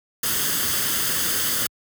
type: noise with comb filter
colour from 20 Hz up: white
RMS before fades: -23 dBFS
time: 0.23-1.67 s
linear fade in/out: 5 ms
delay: 0.62 ms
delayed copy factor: +0.6
effects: high-pass 60 Hz 12 dB/octave